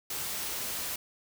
white noise, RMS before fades -35 dBFS, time 0.1-0.96 s, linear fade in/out 5 ms, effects none

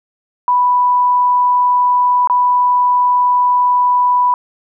sine tone with dropouts, 987.8 Hz, B5, in tune, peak -9 dBFS, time 0.48-4.34 s, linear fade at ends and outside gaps 1 ms, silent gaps 2.274-2.298 s, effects none

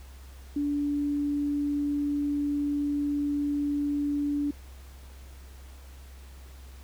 sine tone, 289.1 Hz, D4, 27 cents flat, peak -25 dBFS, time 0.56-4.51 s, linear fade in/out 5 ms, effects added 66 Hz sine -44 dBFS peak until 6.83 s + pink hiss -55 dBFS RMS until 6.83 s

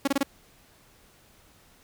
sawtooth tone bursts, 277.2 Hz, C#4, in tune, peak -17 dBFS, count 4, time 0.05-0.232 s, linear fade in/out 5 ms, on 26 ms, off 26 ms, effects pink hiss -58 dBFS RMS until 1.83 s

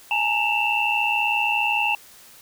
sine tone cluster, 834 / 909 / 2667 / 2782 Hz, G#5 / A#5 / E7 / F7, +7 / -44 / +20 / -7 cents, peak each -25 / -28 / -22 / -26 dBFS, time 0.11-1.95 s, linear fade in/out 2 ms, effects white hiss -48 dBFS RMS until 2.41 s

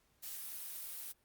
blue noise, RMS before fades -45 dBFS, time 0.22-1.13 s, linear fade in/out 20 ms, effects pink hiss -74 dBFS RMS until 1.24 s + Opus 48 kbps

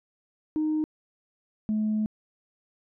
sine tone pair in turn, 309 / 214.9 Hz, D#4 / A3, -12 / -41 cents, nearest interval tritone, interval 629 cents, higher first, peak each -22 dBFS, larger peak neither, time 0.56-0.84 / 1.69-2.06 s, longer second, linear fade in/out 0 ms, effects tanh soft clip ceiling -20 dBFS

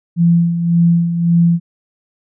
sine tone with tremolo, 170 Hz, F3, 46 cents flat, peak -7 dBFS, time 0.16-1.6 s, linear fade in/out 50 ms, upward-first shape sine, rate 1.8 Hz, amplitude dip 60%, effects none

